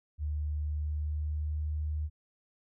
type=tone with pitch glide; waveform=sine; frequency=75 to 76.13 Hz; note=D2 to D#2; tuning=+37 to -37 cents; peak=-30 dBFS; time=0.18-2.1 s; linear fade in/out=50 ms; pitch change=+26 cents; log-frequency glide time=0.6-1.65 s; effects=none